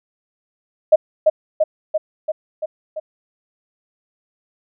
sine tone with echo, 622.3 Hz, D#5, in tune, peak -5 dBFS, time 0.92-0.96 s, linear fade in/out 10 ms, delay 340 ms, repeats 6, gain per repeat -3 dB, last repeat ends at 3 s, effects none

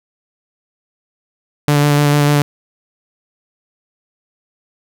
sawtooth tone with vibrato, 145.9 Hz, D3, 11 cents flat, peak -6 dBFS, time 1.68-2.42 s, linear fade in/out 0 ms, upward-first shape square, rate 6.7 Hz, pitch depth 12 cents each way, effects none

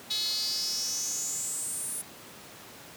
sawtooth tone with high-pass filter sweep, 427.2 Hz, G#4, 49 cents sharp, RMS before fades -32 dBFS, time 0.1-2.02 s, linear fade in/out 10 ms, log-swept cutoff 3900 to 10000 Hz, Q 7.6, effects pink hiss -47 dBFS RMS until 2.96 s + high-pass 150 Hz 12 dB/octave

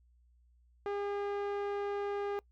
sawtooth tone with low-pass filter, 405.1 Hz, G#4, 43 cents flat, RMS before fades -36 dBFS, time 0.86-2.39 s, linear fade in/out 0 ms, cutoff 1700 Hz, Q 0.55, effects noise-tail reverb RT60 0.1 s tail -24 dB re dry + added 60 Hz sine -63 dBFS peak until 2.51 s

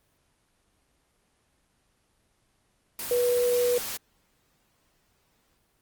sine tone in noise, 487.9 Hz, B4, 21 cents flat, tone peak -21 dBFS, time 3.11-3.78 s, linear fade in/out 2 ms, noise white, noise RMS -34 dBFS, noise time 2.99-3.97 s, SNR +10 dB, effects pink hiss -69 dBFS RMS until 5.81 s + Opus 24 kbps

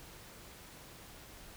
silence, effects pink hiss -53 dBFS RMS until 1.56 s

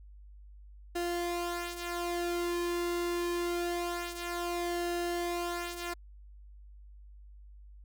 sawtooth tone with flanger, 347.7 Hz, F4, 8 cents flat, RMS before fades -34 dBFS, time 0.95-5.94 s, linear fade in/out 10 ms, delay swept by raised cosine 2 to 4.5 ms, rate 0.25 Hz, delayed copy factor -0.6, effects added 50 Hz sine -49 dBFS peak until 7.84 s

